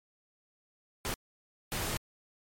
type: noise bursts at uneven times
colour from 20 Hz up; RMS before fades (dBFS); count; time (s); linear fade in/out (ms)
pink; -34; 2; 1.05-1.14 / 1.72-1.97; 0
effects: MP3 64 kbps